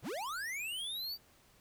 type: linear sweep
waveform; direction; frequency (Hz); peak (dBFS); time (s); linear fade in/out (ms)
square; up; 57.6 to 4699; -38; 0.02-1.18; 50
effects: pink hiss -65 dBFS RMS until 1.6 s